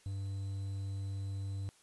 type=tone with quantisation; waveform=triangle; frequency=98 Hz; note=G2; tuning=in tune; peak=-34 dBFS; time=0.06-1.69 s; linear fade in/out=0 ms; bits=10; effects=white hiss -65 dBFS RMS until 1.82 s + resampled to 24000 Hz